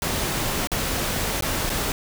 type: noise with dropouts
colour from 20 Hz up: pink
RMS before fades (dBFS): -25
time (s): 0.02-1.92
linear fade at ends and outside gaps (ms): 1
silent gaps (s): 0.672-0.717 / 1.409-1.423 / 1.695-1.7
effects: none